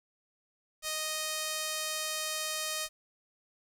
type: tone with band-pass filter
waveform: sawtooth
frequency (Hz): 622.3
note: D#5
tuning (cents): 0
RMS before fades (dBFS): -35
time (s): 0.82-2.89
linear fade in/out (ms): 50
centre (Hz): 7500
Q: 0.63
effects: 9-bit